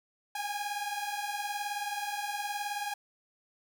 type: beating tone pair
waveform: sawtooth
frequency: 810 / 829 Hz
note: G#5 / G#5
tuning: -43 / -3 cents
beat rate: 19 Hz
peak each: -33 / -32 dBFS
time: 0.35-2.94 s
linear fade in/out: 5 ms
effects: none